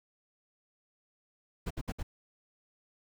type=noise bursts; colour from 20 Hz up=brown; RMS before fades=-35 dBFS; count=4; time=1.66-2.03 s; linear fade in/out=10 ms; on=46 ms; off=62 ms; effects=none